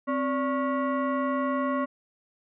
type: tone with frequency modulation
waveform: sine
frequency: 261.6 Hz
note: C4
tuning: in tune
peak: -24 dBFS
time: 0.07-1.86 s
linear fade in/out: 20 ms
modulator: 840 Hz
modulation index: 1.2
effects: none